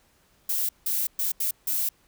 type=noise bursts at uneven times; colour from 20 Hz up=violet; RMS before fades=-26 dBFS; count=5; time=0.49-0.69 / 0.86-1.07 / 1.19-1.32 / 1.4-1.51 / 1.67-1.89 s; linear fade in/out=5 ms; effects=pink hiss -63 dBFS RMS until 2.07 s